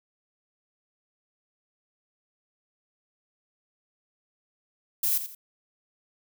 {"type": "noise with echo", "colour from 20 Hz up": "violet", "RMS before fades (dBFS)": -25, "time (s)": [5.03, 5.18], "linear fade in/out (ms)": 5, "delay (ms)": 85, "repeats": 2, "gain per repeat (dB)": -10, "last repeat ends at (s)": 5.35, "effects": []}